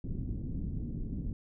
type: low-pass noise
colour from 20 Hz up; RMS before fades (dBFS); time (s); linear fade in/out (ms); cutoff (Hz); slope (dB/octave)
pink; -36; 0.04-1.33; 2; 280; 24
effects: none